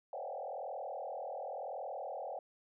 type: tone with frequency modulation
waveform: sine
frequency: 659.3 Hz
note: E5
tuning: in tune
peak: -39 dBFS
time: 0.13-2.39 s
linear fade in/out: 2 ms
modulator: 40.9 Hz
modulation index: 3.6
effects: none